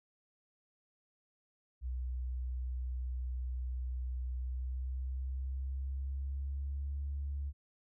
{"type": "tone with pitch glide", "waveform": "sine", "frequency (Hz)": [62.8, 70.49], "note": ["B1", "C#2"], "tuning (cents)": [30, 30], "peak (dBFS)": -34, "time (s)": [1.81, 7.53], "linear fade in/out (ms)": 50, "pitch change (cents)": 200, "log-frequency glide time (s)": [4.35, 6.98], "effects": ["tanh soft clip ceiling -30 dBFS"]}